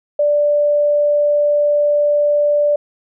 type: tone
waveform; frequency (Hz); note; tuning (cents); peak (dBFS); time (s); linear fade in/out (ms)
sine; 587; D5; -1; -11; 0.19-2.76; 5
effects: none